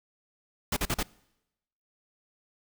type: noise bursts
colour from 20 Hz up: pink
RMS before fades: -28 dBFS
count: 4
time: 0.72-1.03 s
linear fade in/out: 5 ms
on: 46 ms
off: 42 ms
effects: noise-tail reverb RT60 0.9 s tail -24 dB re dry